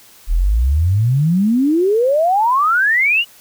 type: exponential sweep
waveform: sine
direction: up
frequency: 36.71 to 2960 Hz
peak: -11 dBFS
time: 0.27-3.25 s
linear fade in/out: 50 ms
effects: white hiss -45 dBFS RMS until 3.4 s